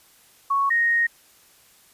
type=tone pair in turn; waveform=sine; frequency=1109 / 1865.1 Hz; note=C#6 / A#6; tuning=0 / 0 cents; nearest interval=major sixth; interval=900 cents; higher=second; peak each=-18 / -17 dBFS; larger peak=second; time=0.5-0.7 / 0.7-1.07 s; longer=second; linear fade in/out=10 ms; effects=white hiss -55 dBFS RMS until 1.93 s + resampled to 32000 Hz